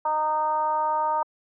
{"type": "tone with frequency modulation", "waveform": "sine", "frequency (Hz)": 924, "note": "A#5", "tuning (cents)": -16, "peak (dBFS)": -21, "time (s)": [0.05, 1.23], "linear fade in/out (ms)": 5, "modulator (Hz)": 309, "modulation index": 0.74, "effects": ["high-pass 400 Hz 12 dB/octave"]}